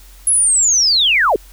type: linear sweep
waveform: sine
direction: down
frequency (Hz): 10800 to 335.5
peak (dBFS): -10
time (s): 0.27-1.36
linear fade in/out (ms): 2
effects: added 45 Hz sine -39 dBFS peak until 1.52 s + white hiss -46 dBFS RMS until 1.52 s